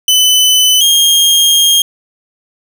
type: tone pair in turn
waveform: sawtooth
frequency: 3013 / 3231 Hz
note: F#7 / G#7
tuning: +31 / -48 cents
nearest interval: minor second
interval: 121 cents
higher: second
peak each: -3 dBFS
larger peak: neither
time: 0.08-0.81 / 0.81-1.82 s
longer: second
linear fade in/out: 2 ms
effects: none